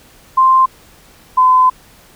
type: tone pair in turn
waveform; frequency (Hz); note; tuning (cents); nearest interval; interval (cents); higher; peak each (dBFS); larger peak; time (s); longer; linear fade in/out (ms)
sine; 1046.5 / 1020.2; C6 / C6; 0 / -44; unison; 44; first; -6; neither; 0.37-0.66 / 1.37-1.7; second; 10
effects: pink hiss -45 dBFS RMS until 2.15 s